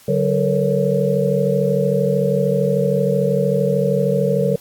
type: tone cluster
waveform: sine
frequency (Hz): 144.1 / 189.1 / 446.7 / 479.8 / 556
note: D3 / F#3 / A4 / A#4 / C#5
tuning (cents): -33 / +38 / +26 / +50 / +5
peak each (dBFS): -21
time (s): 0.08-4.56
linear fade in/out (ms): 5
effects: white hiss -47 dBFS RMS until 4.6 s + AAC 64 kbps